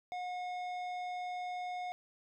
triangle tone with tanh clipping, 723 Hz, F#5, 40 cents flat, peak -39 dBFS, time 0.12-1.92 s, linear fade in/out 0 ms, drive 16 dB, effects none

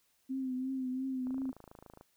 sine tone with vibrato, 260 Hz, C4, 11 cents flat, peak -33 dBFS, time 0.29-1.52 s, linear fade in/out 20 ms, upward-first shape triangle, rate 2.9 Hz, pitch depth 51 cents each way
click train, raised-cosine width 1 ms, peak -37 dBFS, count 21, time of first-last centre 1.27-2.011 s, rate 27 Hz
effects white hiss -73 dBFS RMS until 2.16 s

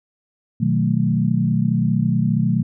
sine chord, B dominant seventh, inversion none, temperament equal, 123.47 / 155.56 / 185 / 220 Hz, B2 / D#3 / F#3 / A3, 0 / 0 / 0 / 0 cents, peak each -21 dBFS, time 0.6-2.63 s, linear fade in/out 10 ms, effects none

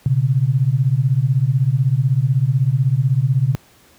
sine beating tone pair, 123.47 / 139.47 Hz, B2 / C#3, 0 / +11 cents, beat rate 16 Hz, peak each -16 dBFS, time 0.06-3.55 s, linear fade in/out 0 ms, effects pink hiss -51 dBFS RMS until 3.98 s + high-pass 60 Hz 12 dB/octave

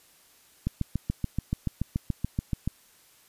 click train, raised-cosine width 5 ms, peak -14 dBFS, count 15, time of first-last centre 0.67-2.676 s, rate 6.98 Hz, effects white hiss -59 dBFS RMS until 3.28 s + resampled to 32000 Hz

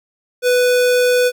square tone, 495.4 Hz, B4, 5 cents sharp, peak -12 dBFS, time 0.42-1.32 s, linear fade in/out 50 ms, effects none

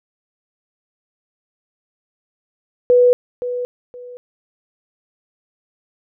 sine tone with echo, 492.2 Hz, B4, 6 cents flat, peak -8 dBFS, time 2.9-3.13 s, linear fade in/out 0 ms, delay 520 ms, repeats 2, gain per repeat -12 dB, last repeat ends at 4.17 s, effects none

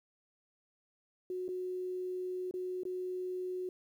sine tone with dropouts, 366.4 Hz, F#4, 17 cents flat, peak -35 dBFS, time 1.3-3.69 s, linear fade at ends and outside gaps 2 ms, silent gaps 1.481-1.488 / 2.511-2.539 / 2.834-2.852 s, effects 11-bit

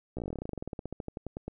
slowing click train, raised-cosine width 2 ms, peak -23 dBFS, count 28, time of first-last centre 0.17-1.48 s, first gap 15 ms, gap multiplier 1.08, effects none

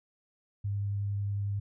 sine tone with vibrato, 100.9 Hz, G#2, 49 cents flat, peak -29 dBFS, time 0.64-1.6 s, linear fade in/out 10 ms, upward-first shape sine, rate 11 Hz, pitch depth 8 cents each way, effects none

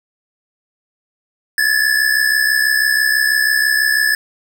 square tone pair together, 1685 / 1751.1 Hz, G#6 / A6, +25 / -9 cents, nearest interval minor second, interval 66 cents, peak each -16 dBFS, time 1.58-4.15 s, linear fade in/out 2 ms, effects none

